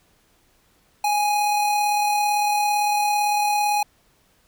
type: tone with amplitude modulation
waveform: square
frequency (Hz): 830.6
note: G#5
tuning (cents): 0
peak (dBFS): -18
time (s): 1.04-3.83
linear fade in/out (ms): 5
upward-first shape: sine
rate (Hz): 37.8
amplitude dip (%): 25
effects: pink hiss -61 dBFS RMS until 4.47 s